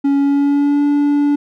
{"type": "tone with pitch glide", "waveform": "triangle", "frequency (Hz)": [279.6, 289], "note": ["C#4", "D4"], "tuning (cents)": [15, -28], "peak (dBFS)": -9, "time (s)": [0.04, 1.36], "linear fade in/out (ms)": 10, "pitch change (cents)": 57, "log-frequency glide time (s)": [0.17, 0.84], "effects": []}